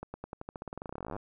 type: accelerating click train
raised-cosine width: 1 ms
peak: -25 dBFS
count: 29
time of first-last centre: 0.03-1.165 s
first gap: 110 ms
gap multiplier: 0.91
effects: none